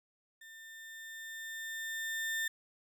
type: tone with level ramp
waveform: 35% pulse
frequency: 1800 Hz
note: A6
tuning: 39 cents sharp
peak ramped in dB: -49 to -30 dBFS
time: 0.41-2.48 s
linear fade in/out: 5 ms
effects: none